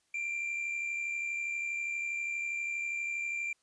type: tone with amplitude modulation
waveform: triangle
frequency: 2370 Hz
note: D7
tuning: 15 cents sharp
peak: -29 dBFS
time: 0.14-3.53 s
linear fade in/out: 5 ms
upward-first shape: sine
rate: 72.4 Hz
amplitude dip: 45%
effects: white hiss -74 dBFS RMS until 3.62 s + resampled to 22050 Hz